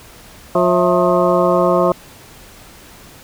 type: harmonic tone with a mistuned harmonic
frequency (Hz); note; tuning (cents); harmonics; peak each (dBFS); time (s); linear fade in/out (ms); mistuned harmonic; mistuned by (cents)
178.3; F3; +36; 1 / 2 / 3 / 4 / 5 / 6 / 7; -20 / -17 / -16 / -17 / -26 / -19 / -24; 0.55-1.92; 2; 4; -130
effects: pink hiss -41 dBFS RMS until 3.23 s